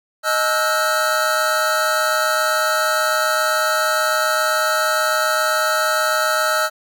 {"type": "tone cluster", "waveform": "square", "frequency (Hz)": [623, 867, 1314, 1441, 1569], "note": ["D#5", "A5", "E6", "F#6", "G6"], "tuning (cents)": [2, -26, -6, -46, 1], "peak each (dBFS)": [-22, -29, -21, -23, -28], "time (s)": [0.23, 6.7], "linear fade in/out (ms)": 50, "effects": []}